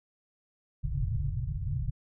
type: low-pass noise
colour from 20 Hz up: white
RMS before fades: -31 dBFS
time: 0.83-1.91 s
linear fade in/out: 20 ms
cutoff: 150 Hz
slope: 96 dB/octave
effects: none